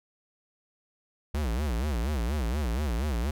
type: tone with vibrato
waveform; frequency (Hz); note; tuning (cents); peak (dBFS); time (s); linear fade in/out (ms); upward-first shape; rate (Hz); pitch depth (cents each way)
square; 65.41; C2; 0; -27; 1.34-3.31; 5; sine; 4.2; 280
effects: none